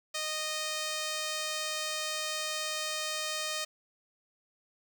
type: tone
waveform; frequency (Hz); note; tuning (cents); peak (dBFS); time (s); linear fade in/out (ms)
5% pulse; 619; D#5; -9; -21; 0.14-3.65; 10
effects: none